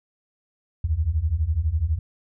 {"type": "beating tone pair", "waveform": "sine", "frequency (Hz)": [72.2, 84.2], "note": ["D2", "E2"], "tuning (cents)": [-29, 37], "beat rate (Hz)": 12, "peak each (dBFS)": [-24, -22], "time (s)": [0.84, 1.99], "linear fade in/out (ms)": 5, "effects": []}